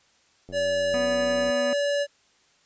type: click train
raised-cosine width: 2 ms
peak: -29 dBFS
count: 93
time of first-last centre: 0.49-1.5 s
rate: 91.1 Hz
type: tone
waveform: square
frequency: 573 Hz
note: D5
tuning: 43 cents flat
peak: -23 dBFS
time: 0.52-2.07 s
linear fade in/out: 50 ms
type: harmonic tone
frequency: 247.1 Hz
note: B3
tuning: 1 cent sharp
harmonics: 1 / 2 / 3 / 4 / 5 / 7 / 8 / 9 / 10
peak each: -30 / -40 / -39 / -42 / -38 / -43 / -47 / -46 / -47 dBFS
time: 0.94-1.73 s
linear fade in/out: 0 ms
effects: white hiss -62 dBFS RMS until 2.65 s + resampled to 16000 Hz